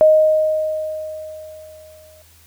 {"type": "tone with exponential decay", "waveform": "sine", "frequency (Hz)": 622.3, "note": "D#5", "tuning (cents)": 0, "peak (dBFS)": -6, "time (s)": [0.01, 2.22], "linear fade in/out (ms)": 0, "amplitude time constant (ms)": 480, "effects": ["added 81 Hz sine -51 dBFS peak until 2.46 s", "white hiss -51 dBFS RMS until 2.46 s"]}